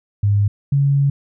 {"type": "tone pair in turn", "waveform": "sine", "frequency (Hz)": [101.9, 140.13], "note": ["G#2", "C#3"], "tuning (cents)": [-32, 19], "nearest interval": "tritone", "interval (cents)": 551, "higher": "second", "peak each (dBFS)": [-12, -12], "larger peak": "neither", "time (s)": [[0.23, 0.48], [0.72, 1.1]], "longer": "second", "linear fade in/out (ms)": 5, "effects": []}